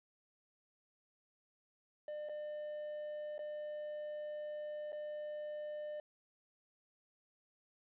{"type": "tone with dropouts", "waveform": "triangle", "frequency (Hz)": 600, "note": "D5", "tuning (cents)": 37, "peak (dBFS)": -39, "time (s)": [2.08, 6], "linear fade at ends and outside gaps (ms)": 2, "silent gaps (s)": [[2.288, 2.294], [3.381, 3.391], [4.921, 4.928]], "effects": ["resampled to 8000 Hz", "12-bit"]}